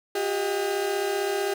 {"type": "tone cluster", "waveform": "35% pulse", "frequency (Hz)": [365, 400.6, 628], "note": ["F#4", "G4", "D#5"], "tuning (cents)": [-24, 38, 16], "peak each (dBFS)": [-30, -24, -33], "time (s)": [0.15, 1.54], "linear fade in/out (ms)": 5, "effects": []}